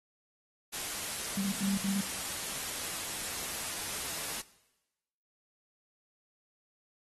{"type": "noise", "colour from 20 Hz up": "white", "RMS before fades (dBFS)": -37, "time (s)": [0.72, 4.42], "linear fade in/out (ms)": 20}
{"type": "tone bursts", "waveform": "sine", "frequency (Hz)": 196.6, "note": "G3", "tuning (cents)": 5, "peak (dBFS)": -30, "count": 3, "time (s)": [1.37, 2.01], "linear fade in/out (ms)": 5, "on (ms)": 170, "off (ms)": 65}
{"effects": ["noise-tail reverb RT60 1.0 s tail -19 dB re dry", "AAC 32 kbps"]}